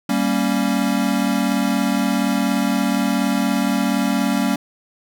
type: chord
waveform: square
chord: G diminished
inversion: none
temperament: equal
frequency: 196 / 233.1 / 277.2 Hz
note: G3 / Bb3 / Db4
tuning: 0 / 0 / 0 cents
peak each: -22 dBFS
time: 0.09-4.56 s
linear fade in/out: 5 ms
effects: none